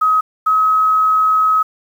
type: tone pair in turn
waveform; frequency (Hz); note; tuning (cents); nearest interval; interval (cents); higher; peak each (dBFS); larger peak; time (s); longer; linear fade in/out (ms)
sine; 1268 / 1276.1; D#6 / D#6; +32 / +43; unison; 11; second; -10; neither; 0.01-0.21 / 0.46-1.63; second; 10
effects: 7-bit